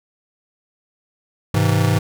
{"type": "chord", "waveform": "square", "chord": "Ab augmented", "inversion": "none", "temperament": "just", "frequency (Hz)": [103.83, 129.78, 162.23], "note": ["Ab2", "C3", "E3"], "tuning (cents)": [0, -14, -27], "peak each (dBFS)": [-18, -21, -20], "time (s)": [1.54, 1.99], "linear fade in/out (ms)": 5, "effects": []}